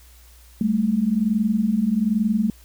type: tone pair together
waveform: sine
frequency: 199.22 / 220.4 Hz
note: G3 / A3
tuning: +28 / +3 cents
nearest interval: major second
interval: 175 cents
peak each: -22 / -19 dBFS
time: 0.61-2.5 s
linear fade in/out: 2 ms
effects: added 60 Hz sine -47 dBFS peak until 2.64 s + white hiss -53 dBFS RMS until 2.64 s